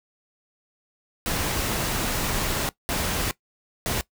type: noise bursts at uneven times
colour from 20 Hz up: pink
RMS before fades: -26 dBFS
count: 3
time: 1.26-2.69 / 2.89-3.31 / 3.86-4.01 s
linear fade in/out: 0 ms
effects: noise-tail reverb RT60 0.1 s tail -19 dB re dry